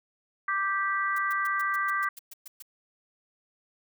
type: harmonic tone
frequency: 392 Hz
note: G4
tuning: in tune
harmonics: 3 / 4 / 5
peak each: -28 / -30 / -32 dBFS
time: 0.48-2.09 s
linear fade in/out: 5 ms
type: noise bursts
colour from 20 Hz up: blue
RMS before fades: -43 dBFS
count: 11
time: 1.16-2.624 s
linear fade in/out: 5 ms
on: 24 ms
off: 120 ms
effects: none